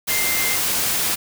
sine tone in noise, 2093 Hz, C7, in tune, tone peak -24 dBFS, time 0.09-0.57 s, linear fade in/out 20 ms, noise white, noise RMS -21 dBFS, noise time 0.07-1.16 s, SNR -6 dB, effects none

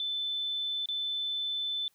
sine tone with dropouts, 3520 Hz, A7, in tune, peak -30 dBFS, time 0-1.88 s, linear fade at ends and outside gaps 1 ms, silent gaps 0.858-0.887 s, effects white hiss -70 dBFS RMS until 1.94 s

